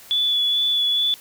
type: tone with vibrato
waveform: sine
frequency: 3439 Hz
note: A7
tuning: 40 cents flat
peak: -17 dBFS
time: 0.11-1.14 s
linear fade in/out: 0 ms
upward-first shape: sine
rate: 2.3 Hz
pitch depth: 14 cents each way
effects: white hiss -45 dBFS RMS until 1.2 s